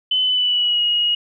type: tone with pitch glide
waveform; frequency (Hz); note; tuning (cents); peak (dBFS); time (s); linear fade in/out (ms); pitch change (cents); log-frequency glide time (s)
sine; 3028 to 2888; F#7 to F#7; +39 to -43; -15; 0.11-1.15; 5; -82; 0.22-0.83
effects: none